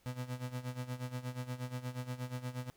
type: tone with tremolo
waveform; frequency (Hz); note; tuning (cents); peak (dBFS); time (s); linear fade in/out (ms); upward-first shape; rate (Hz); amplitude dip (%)
35% pulse; 125.4; B2; +27; -34; 0.06-2.7; 0; sine; 8.4; 80
effects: pink hiss -69 dBFS RMS until 2.76 s